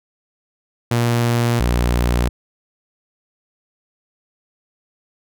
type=tone pair in turn; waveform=sawtooth; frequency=118.6 / 60.08 Hz; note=A#2 / B1; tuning=+30 / -47 cents; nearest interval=octave; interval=1177 cents; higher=first; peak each=-11 dBFS; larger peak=neither; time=0.91-1.6 / 1.6-2.29 s; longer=neither; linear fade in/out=5 ms; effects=none